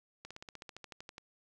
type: slowing click train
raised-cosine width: 0.2 ms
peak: -29 dBFS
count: 14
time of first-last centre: 0.25-1.181 s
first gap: 56 ms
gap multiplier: 1.04
effects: none